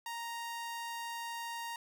sawtooth tone, 932.3 Hz, A#5, in tune, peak -35 dBFS, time 0.06-1.76 s, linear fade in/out 2 ms, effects none

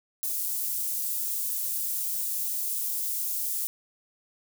white high-pass noise, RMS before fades -30 dBFS, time 0.23-3.67 s, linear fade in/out 0 ms, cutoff 9500 Hz, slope 12 dB/octave, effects none

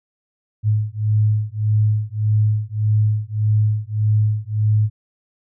sine beating tone pair, 106 / 107.7 Hz, G#2 / A2, +36 / -37 cents, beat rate 1.7 Hz, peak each -18 dBFS, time 0.63-4.9 s, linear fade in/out 50 ms, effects none

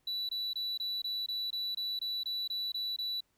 sine tone bursts, 3951 Hz, B7, in tune, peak -30 dBFS, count 13, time 0.07-3.206 s, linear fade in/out 5 ms, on 220 ms, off 23 ms, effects tanh soft clip ceiling -32 dBFS + pink hiss -75 dBFS RMS until 3.37 s

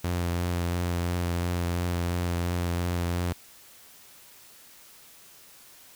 sawtooth tone with vibrato, 87.31 Hz, F2, in tune, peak -22 dBFS, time 0.04-3.33 s, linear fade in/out 5 ms, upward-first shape triangle, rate 2.9 Hz, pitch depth 23 cents each way, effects white hiss -52 dBFS RMS until 5.95 s

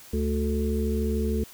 harmonic tone, 73.2 Hz, D2, 5 cents flat, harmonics 1 / 3 / 5 / 6, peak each -26 / -28 / -33 / -31 dBFS, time 0.13-1.44 s, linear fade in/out 5 ms, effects white hiss -48 dBFS RMS until 1.53 s

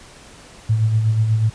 sine tone with tremolo, 110 Hz, A2, in tune, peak -12 dBFS, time 0.69-1.5 s, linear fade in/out 10 ms, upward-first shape sine, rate 8.2 Hz, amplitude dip 45%, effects pink hiss -43 dBFS RMS until 1.54 s + resampled to 22050 Hz

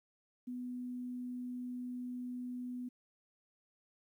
sine tone, 248.1 Hz, B3, 8 cents sharp, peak -39 dBFS, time 0.47-2.89 s, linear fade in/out 10 ms, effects 12-bit

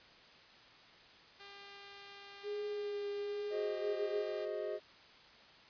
5% pulse tone, 400 Hz, G4, 35 cents sharp, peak -40 dBFS, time 1.39-4.46 s, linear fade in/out 20 ms
sine tone with vibrato, 411.6 Hz, G#4, 16 cents flat, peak -37 dBFS, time 2.43-4.26 s, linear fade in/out 50 ms, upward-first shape triangle, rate 1.1 Hz, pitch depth 21 cents each way
triangle chord, Ab dominant seventh, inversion third, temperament equal, 370 / 415.3 / 523.3 / 622.3 Hz, Gb4 / Ab4 / C5 / Eb5, 0 / 0 / 0 / 0 cents, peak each -42 / -39 / -44 / -39 dBFS, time 3.5-4.8 s, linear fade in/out 50 ms
effects white hiss -59 dBFS RMS until 5.69 s + resampled to 11025 Hz

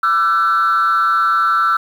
sine tone with frequency modulation, 1342 Hz, E6, 31 cents sharp, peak -10 dBFS, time 0.03-1.77 s, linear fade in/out 5 ms, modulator 169 Hz, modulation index 0.7, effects tanh soft clip ceiling -9 dBFS + 7-bit

